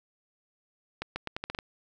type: accelerating click train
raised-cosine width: 0.3 ms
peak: -17 dBFS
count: 8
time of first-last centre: 1.02-1.588 s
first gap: 140 ms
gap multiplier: 0.81
effects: none